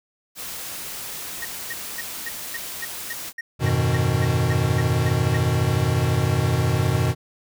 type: noise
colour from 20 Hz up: white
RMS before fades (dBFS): -33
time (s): 0.35-3.33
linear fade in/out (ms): 50
type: tone bursts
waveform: triangle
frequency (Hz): 1864.7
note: A#6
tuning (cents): 0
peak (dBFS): -26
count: 15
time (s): 1.42-5.37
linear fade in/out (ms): 5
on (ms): 30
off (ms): 250
type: chord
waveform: square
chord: F half-diminished seventh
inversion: none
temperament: equal with one note detuned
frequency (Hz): 89.55 / 103.83 / 123.47 / 155.56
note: F2 / Ab2 / Cb3 / Eb3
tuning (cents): +44 / 0 / 0 / 0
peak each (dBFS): -26 / -27 / -22 / -26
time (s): 3.59-7.15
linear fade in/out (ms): 50
effects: none